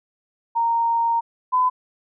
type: tone pair in turn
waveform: sine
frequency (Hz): 927 / 1009.2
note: A#5 / B5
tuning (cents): -10 / +37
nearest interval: minor second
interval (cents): 147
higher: second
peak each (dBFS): -17 / -15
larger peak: second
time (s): 0.55-1.21 / 1.52-1.7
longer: first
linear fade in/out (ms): 20
effects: none